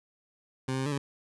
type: tone with pitch steps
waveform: 20% pulse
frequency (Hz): 130.8 / 132.1 / 132.9 / 146.8 / 140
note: C3 / C3 / C3 / D3 / C#3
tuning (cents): 0 / +17 / +27 / 0 / +18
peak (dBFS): -24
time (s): 0.68-0.98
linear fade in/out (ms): 5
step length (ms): 60
effects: resampled to 24000 Hz